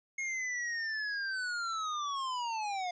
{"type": "linear sweep", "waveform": "square", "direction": "down", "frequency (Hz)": [2161, 702], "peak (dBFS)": -34, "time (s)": [0.18, 2.91], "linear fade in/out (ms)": 5, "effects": ["resampled to 16000 Hz", "12-bit"]}